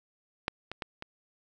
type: clicks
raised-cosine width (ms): 0.3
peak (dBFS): -12 / -21 / -18 / -23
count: 4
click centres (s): 0.481 / 0.716 / 0.822 / 1.024
effects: none